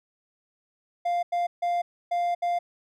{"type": "tone bursts at uneven times", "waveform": "triangle", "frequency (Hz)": 698.5, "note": "F5", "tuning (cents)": 0, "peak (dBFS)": -21, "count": 5, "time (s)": [[1.05, 1.23], [1.32, 1.47], [1.62, 1.82], [2.11, 2.35], [2.42, 2.59]], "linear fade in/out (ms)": 10, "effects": []}